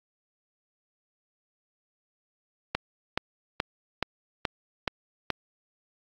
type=click train; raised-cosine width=0.3 ms; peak=-9 dBFS; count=7; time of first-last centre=2.75-5.303 s; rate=2.35 Hz; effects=AAC 64 kbps